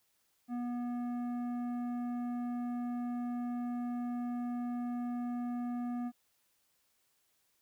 sine tone with tanh clipping, 242.6 Hz, B3, 31 cents flat, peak -36 dBFS, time 0.48-6.12 s, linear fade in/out 50 ms, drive 11 dB, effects white hiss -75 dBFS RMS until 7.61 s

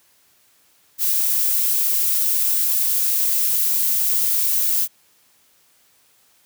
violet noise, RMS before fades -19 dBFS, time 0.98-4.88 s, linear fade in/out 50 ms, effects white hiss -58 dBFS RMS until 6.45 s + high-pass 60 Hz 12 dB/octave

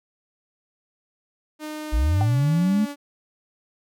sawtooth tone with pitch glide, 305.8 to 287 Hz, D#4 to D4, -30 to -40 cents, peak -27 dBFS, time 1.59-2.96 s, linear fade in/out 50 ms, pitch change -110 cents, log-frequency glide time 2.09-2.38 s
sine linear sweep, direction up, 49 to 220 Hz, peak -17 dBFS, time 1.92-2.86 s, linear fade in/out 20 ms
sine tone with exponential decay, 770 Hz, G5, 31 cents flat, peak -20 dBFS, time 2.21-2.3 s, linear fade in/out 0 ms, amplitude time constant 18 ms
effects none

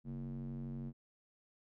square tone with band-pass filter, 46.25 Hz, F#1, in tune, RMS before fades -43 dBFS, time 0.04-0.93 s, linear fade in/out 50 ms, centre 190 Hz, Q 6, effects none

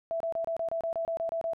sine tone bursts, 662 Hz, E5, 7 cents sharp, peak -28 dBFS, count 12, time 0.11-1.534 s, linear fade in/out 0 ms, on 93 ms, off 28 ms, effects none

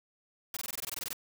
white noise bursts, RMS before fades -37 dBFS, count 13, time 0.54-1.131 s, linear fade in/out 2 ms, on 27 ms, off 20 ms, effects none

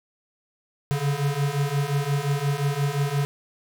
square beating tone pair, 138.9 / 144.6 Hz, C#3 / D3, +4 / -27 cents, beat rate 5.7 Hz, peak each -27 / -25 dBFS, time 0.91-3.25 s, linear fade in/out 0 ms, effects none

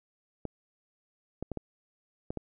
clicks, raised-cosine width 2 ms, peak -21 dBFS, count 6, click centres 0.453 / 1.426 / 1.517 / 1.573 / 2.305 / 2.373 s, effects none

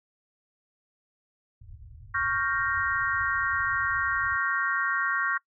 white low-pass noise, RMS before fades -46 dBFS, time 1.61-4.37 s, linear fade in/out 10 ms, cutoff 120 Hz, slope 96 dB/octave
sine chord, G half-diminished seventh, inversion second, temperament equal, 1108.7 / 1396.9 / 1568 / 1864.7 Hz, Db6 / F6 / G6 / Bb6, 0 / 0 / 0 / 0 cents, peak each -30 dBFS, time 2.14-5.38 s, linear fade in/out 10 ms
effects noise-tail reverb RT60 0.1 s tail -23 dB re dry

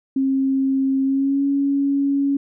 sine tone with pitch glide, 268.4 to 279 Hz, C4 to C#4, +44 to +11 cents, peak -16 dBFS, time 0.16-2.37 s, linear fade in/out 5 ms, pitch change +67 cents, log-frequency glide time 1.04-1.44 s, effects none

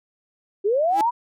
sine linear sweep, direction up, 376.4 to 987.8 Hz, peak -17 dBFS, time 0.64-1.11 s, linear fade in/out 20 ms
sawtooth tone with exponential growth, 329.6 Hz, E4, in tune, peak -19 dBFS, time 0.87-1.01 s, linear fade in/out 2 ms, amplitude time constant 29 ms
effects none

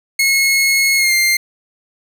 sawtooth tone with pitch glide, 2174 to 2100 Hz, C#7 to C7, -34 to +6 cents, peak -8 dBFS, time 0.19-1.37 s, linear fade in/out 5 ms, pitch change -60 cents, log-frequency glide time 0.97-1.14 s, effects none

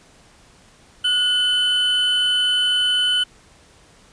triangle tone pair together, 1454 / 3024 Hz, F#6 / F#7, -31 / +37 cents, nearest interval octave + minor second, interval 1268 cents, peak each -23 / -15 dBFS, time 1.04-3.24 s, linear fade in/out 10 ms, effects pink hiss -51 dBFS RMS until 4.12 s + resampled to 22050 Hz

